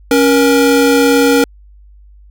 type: tone pair together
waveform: square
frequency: 277.2 / 474.6 Hz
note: C#4 / A#4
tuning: 0 / +31 cents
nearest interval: major sixth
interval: 931 cents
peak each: -11 dBFS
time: 0.11-1.44 s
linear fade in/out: 2 ms
effects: added 50 Hz sine -38 dBFS peak until 2.3 s